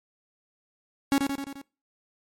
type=tone with echo; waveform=45% pulse; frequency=277.2 Hz; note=C#4; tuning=in tune; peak=-19 dBFS; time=1.12-1.18 s; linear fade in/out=0 ms; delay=87 ms; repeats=5; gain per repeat=-4 dB; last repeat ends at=1.615 s; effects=noise-tail reverb RT60 0.3 s tail -22 dB re dry + MP3 64 kbps